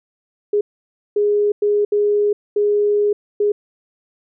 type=tone bursts at uneven times; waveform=sine; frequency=413.6 Hz; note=G#4; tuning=7 cents flat; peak=-13 dBFS; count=6; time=0.53-0.61 / 1.16-1.52 / 1.62-1.85 / 1.92-2.33 / 2.56-3.13 / 3.4-3.52 s; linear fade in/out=5 ms; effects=none